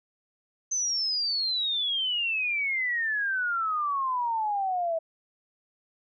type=exponential sweep; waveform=sine; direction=down; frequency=6240 to 643 Hz; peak=-25 dBFS; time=0.71-4.99 s; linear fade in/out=10 ms; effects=none